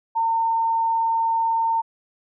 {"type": "tone", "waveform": "sine", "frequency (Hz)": 909, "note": "A#5", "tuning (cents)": -44, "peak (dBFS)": -18, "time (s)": [0.15, 1.82], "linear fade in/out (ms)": 20, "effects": []}